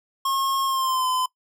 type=tone with pitch glide; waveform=square; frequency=1081 to 1020.3 Hz; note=C#6 to C6; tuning=-44 to -44 cents; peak=-22 dBFS; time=0.25-1.26 s; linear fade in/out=5 ms; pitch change=-100 cents; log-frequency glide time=0.65-1.07 s; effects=noise-tail reverb RT60 0.1 s tail -21 dB re dry

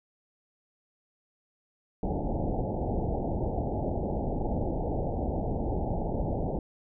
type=low-pass noise; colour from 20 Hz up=pink; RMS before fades=-30 dBFS; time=2.03-6.59 s; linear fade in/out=2 ms; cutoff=850 Hz; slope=96 dB/octave; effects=none

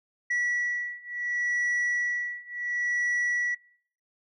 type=beating tone pair; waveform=sine; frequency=1943 / 1943.7 Hz; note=B6 / B6; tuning=-29 / -28 cents; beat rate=0.7 Hz; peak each=-28 / -27 dBFS; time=0.3-3.55 s; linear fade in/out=10 ms; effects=noise-tail reverb RT60 0.6 s tail -23 dB re dry + tanh soft clip ceiling -23 dBFS

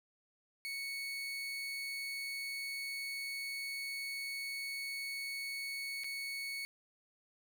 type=tone with dropouts; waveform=30% pulse; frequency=2217 Hz; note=C#7; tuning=in tune; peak=-36 dBFS; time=0.65-6.65 s; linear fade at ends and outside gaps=0 ms; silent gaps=6.036-6.043 s; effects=none

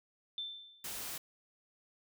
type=tone with exponential decay; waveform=sine; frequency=3548 Hz; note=A7; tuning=14 cents sharp; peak=-35 dBFS; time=0.38-1.03 s; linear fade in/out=1 ms; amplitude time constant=140 ms
type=noise; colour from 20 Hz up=white; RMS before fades=-42 dBFS; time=0.84-1.18 s; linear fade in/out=5 ms
effects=none

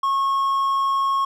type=tone; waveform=triangle; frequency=1092 Hz; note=C#6; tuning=26 cents flat; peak=-16 dBFS; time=0.03-1.25 s; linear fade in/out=5 ms; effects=none

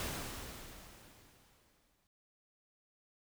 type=noise with exponential decay; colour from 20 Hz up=pink; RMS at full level=-38 dBFS; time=0-2.07 s; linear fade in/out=1 ms; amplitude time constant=450 ms; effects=none

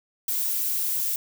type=noise; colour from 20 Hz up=violet; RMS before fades=-26 dBFS; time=0.28-1.16 s; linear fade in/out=2 ms; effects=none

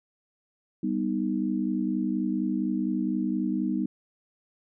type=chord; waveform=sine; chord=G augmented; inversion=none; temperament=equal; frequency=196 / 246.9 / 311.1 Hz; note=G3 / B3 / D#4; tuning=0 / 0 / 0 cents; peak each=-29 dBFS; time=0.83-3.86 s; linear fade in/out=5 ms; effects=none

